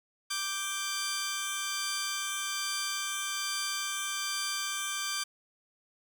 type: tone pair together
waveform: 10% pulse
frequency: 1175.7 / 1568 Hz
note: D6 / G6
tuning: +2 / 0 cents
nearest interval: perfect fourth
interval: 498 cents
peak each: -26 dBFS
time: 0.3-5.24 s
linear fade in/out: 10 ms
effects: none